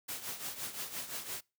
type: noise with tremolo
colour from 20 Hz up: white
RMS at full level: -38 dBFS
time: 0.08-1.41 s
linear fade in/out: 10 ms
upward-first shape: triangle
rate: 5.8 Hz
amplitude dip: 75%
effects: noise-tail reverb RT60 0.3 s tail -26 dB re dry + high-pass 80 Hz 12 dB/octave